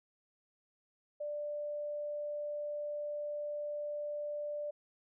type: tone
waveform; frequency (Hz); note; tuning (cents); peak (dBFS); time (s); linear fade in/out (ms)
sine; 590; D5; +8; -36; 1.2-4.71; 10
effects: none

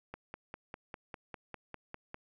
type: click train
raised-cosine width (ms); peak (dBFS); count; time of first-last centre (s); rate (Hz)
0.5; -27; 11; 0.14-2.144; 4.99
effects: none

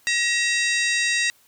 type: harmonic tone with a mistuned harmonic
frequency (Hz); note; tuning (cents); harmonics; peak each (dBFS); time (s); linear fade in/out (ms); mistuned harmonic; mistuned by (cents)
950; A#5; +33; 2 / 3 / 4 / 5 / 6 / 7 / 8 / 9; -22 / -26 / -28 / -30 / -32 / -33 / -34 / -35; 0.07-1.3; 0; 3; -100
effects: white hiss -58 dBFS RMS until 1.47 s

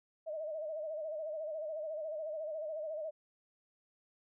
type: tone with vibrato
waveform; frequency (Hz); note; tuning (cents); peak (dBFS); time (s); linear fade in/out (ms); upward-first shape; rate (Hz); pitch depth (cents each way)
sine; 622.3; D#5; 0; -37; 0.26-3.11; 20; sine; 14; 78
effects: none

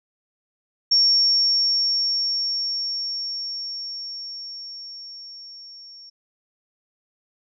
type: tone with level ramp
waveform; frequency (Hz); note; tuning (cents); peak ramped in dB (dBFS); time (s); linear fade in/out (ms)
sine; 5500; F8; -27; -13 to -41; 0.91-6.1; 10
effects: none

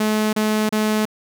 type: tone bursts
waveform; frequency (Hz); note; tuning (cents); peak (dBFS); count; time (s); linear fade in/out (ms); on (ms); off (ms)
sawtooth; 214.8; A3; -41; -13; 3; 0-1.054; 5; 330; 32
effects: none

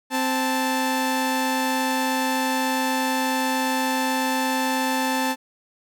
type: tone pair together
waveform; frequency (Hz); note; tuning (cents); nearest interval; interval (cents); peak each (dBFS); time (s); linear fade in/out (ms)
sawtooth; 260.8 / 879; C4 / A5; -5 / -2; octave + major sixth; 2103; -20; 0.1-5.36; 50
effects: none

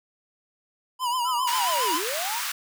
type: tone with vibrato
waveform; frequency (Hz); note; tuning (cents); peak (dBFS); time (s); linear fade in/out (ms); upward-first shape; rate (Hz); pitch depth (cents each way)
square; 987.8; B5; 0; -24; 0.99-2.01; 50; triangle; 7.4; 93
type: linear two-way sweep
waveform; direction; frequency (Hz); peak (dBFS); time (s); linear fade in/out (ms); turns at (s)
sine; down then up; 1381 to 291.8 to 1030; -30; 1.24-2.43; 50; 1.95
type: high-pass noise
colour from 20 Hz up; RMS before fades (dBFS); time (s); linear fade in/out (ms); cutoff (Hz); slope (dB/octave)
pink; -30; 1.47-2.52; 5; 1100; 24
effects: none

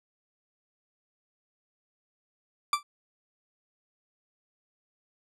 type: tone with exponential decay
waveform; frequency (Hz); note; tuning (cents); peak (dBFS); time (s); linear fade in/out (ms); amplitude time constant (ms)
40% pulse; 1169; D6; -8; -18; 2.73-2.83; 2; 21
effects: low-pass 10000 Hz 12 dB/octave

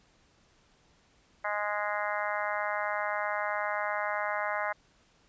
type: harmonic tone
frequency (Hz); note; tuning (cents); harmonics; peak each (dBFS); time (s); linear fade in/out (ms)
207.7; G#3; 0; 3 / 4 / 5 / 6 / 7 / 8 / 9 / 10; -35 / -36 / -37 / -38 / -38 / -39 / -40 / -40; 1.44-4.73; 10
effects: pink hiss -65 dBFS RMS until 5.28 s + resampled to 16000 Hz

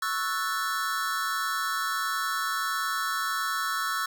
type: chord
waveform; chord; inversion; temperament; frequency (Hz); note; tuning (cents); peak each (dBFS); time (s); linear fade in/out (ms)
square; F# minor seventh; second; equal; 1108.7 / 1318.5 / 1480 / 1760; C#6 / E6 / F#6 / A6; 0 / 0 / 0 / 0; -34 / -31 / -34 / -36; 0.02-4.06; 5
effects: none

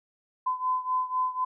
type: beating tone pair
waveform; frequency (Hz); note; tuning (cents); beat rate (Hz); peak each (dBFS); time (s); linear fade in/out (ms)
sine; 1016 / 1020; B5 / C6; +49 / -44; 4; -27 / -30; 0.46-1.45; 10
effects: none

